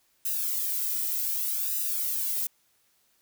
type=noise with flanger; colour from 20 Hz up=violet; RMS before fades=-29 dBFS; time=0.25-2.47 s; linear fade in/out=5 ms; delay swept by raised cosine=0.9 to 1.84 ms; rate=0.66 Hz; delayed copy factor=-0.75; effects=white hiss -68 dBFS RMS until 3.21 s